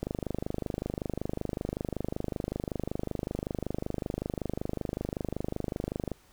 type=click train; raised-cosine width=2 ms; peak=-18 dBFS; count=155; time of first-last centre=0.03-6.117 s; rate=25.3 Hz; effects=pink hiss -61 dBFS RMS until 6.32 s